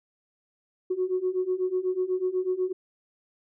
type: beating tone pair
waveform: sine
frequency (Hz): 364.2 / 372.3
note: F#4 / F#4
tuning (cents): -27 / +11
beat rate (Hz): 8.1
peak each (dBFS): -28 / -26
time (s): 0.9-2.73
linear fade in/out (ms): 10
effects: tanh soft clip ceiling -17 dBFS